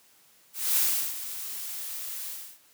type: noise with ADSR envelope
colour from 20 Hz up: blue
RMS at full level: -23 dBFS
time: 0.53-2.59 s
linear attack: 240 ms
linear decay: 370 ms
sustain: -13 dB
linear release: 310 ms
effects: white hiss -60 dBFS RMS until 2.73 s + high-pass 100 Hz 12 dB/octave